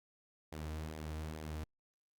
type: tone with flanger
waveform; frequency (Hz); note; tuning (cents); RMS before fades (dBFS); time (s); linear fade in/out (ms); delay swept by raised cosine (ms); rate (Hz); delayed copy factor
sawtooth; 77.78; D#2; 0; -43; 0.52-1.64; 5; 0.69 to 5.59; 2.3; -0.5
effects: Opus 48 kbps